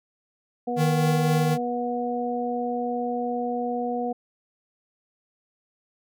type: harmonic tone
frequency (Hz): 242.7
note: B3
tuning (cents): -30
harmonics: 1 / 2 / 3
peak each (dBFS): -29 / -29 / -29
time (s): 0.67-4.13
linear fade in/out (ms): 10
type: tone with tremolo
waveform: square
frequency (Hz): 155.56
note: D#3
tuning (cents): 0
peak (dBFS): -20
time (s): 0.76-1.58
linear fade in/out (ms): 50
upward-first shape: triangle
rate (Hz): 3.9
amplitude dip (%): 25
effects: none